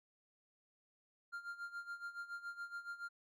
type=tone with tremolo; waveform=triangle; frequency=1396.9 Hz; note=F6; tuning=in tune; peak=-39 dBFS; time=1.32-3.09 s; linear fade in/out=20 ms; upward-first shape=sine; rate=7.1 Hz; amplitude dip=80%; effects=MP3 96 kbps